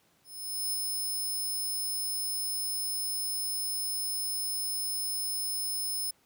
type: tone with ADSR envelope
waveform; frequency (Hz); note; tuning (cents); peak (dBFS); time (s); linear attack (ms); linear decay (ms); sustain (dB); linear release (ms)
5% pulse; 5210; E8; -21; -23; 0.24-6.11; 490; 19; -2; 7
effects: pink hiss -67 dBFS RMS until 6.25 s + high-pass 100 Hz 12 dB/octave